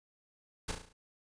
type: noise with echo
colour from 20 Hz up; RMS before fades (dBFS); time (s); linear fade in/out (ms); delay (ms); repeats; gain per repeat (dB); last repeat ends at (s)
pink; -35; 0.68-0.72; 10; 35; 6; -5; 0.93
effects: resampled to 22050 Hz